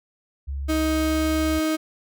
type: tone with pitch glide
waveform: sine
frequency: 69.1 to 71.12 Hz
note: C#2 to C#2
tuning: -5 to +45 cents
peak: -26 dBFS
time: 0.47-1.6 s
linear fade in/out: 20 ms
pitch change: +50 cents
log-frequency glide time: 1.03-1.24 s
type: tone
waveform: 35% pulse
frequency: 314 Hz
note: D#4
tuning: 16 cents sharp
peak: -19 dBFS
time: 0.68-1.77 s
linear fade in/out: 20 ms
effects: none